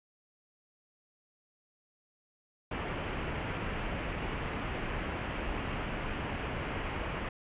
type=low-pass noise; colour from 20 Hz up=pink; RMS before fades=-36 dBFS; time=2.71-7.29 s; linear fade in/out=5 ms; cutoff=3000 Hz; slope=48 dB/octave; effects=resampled to 8000 Hz